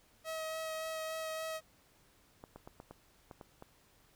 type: tone with vibrato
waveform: sawtooth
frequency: 638 Hz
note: D#5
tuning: 43 cents sharp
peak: -34 dBFS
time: 0.24-1.61 s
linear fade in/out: 50 ms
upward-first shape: sine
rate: 3.5 Hz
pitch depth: 11 cents each way
type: clicks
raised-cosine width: 1 ms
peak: -34 dBFS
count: 8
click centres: 2.439 / 2.56 / 2.675 / 2.801 / 2.91 / 3.312 / 3.412 / 3.624 s
effects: pink hiss -67 dBFS RMS until 4.15 s